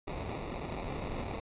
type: noise with sample-and-hold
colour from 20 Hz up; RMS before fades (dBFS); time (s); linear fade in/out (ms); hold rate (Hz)
pink; -38; 0.07-1.4; 5; 1575
effects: resampled to 8000 Hz